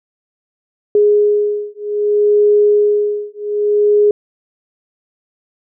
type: beating tone pair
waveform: sine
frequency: 415.3 / 415.93 Hz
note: G#4 / G#4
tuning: 0 / +3 cents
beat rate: 0.63 Hz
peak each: -13 dBFS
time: 0.95-4.11 s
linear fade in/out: 2 ms
effects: none